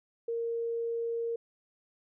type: tone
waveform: sine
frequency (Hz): 463.8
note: A#4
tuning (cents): -9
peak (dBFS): -30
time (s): 0.28-1.36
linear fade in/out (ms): 5
effects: none